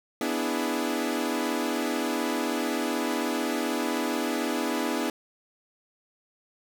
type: chord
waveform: sawtooth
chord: E dominant seventh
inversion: second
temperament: equal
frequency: 246.9 / 293.7 / 329.6 / 415.3 Hz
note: B3 / D4 / E4 / G#4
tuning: 0 / 0 / 0 / 0 cents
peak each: -27 / -27 / -28 / -30 dBFS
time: 0.21-5.1 s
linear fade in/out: 2 ms
effects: none